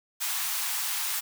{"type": "high-pass noise", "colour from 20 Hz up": "white", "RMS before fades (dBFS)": -30, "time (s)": [0.2, 1.21], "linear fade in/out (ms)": 20, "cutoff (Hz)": 770, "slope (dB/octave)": 48, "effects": []}